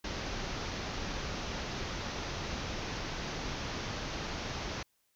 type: low-pass noise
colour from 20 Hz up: pink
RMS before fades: -38 dBFS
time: 0.04-4.83 s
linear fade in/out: 5 ms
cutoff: 6400 Hz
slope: 96 dB/octave
effects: white hiss -75 dBFS RMS until 5.15 s